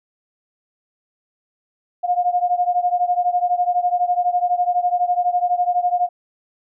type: beating tone pair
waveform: sine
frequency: 709 / 721 Hz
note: F5 / F#5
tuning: +26 / -45 cents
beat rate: 12 Hz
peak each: -18 / -20 dBFS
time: 2.03-6.09 s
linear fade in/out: 20 ms
effects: none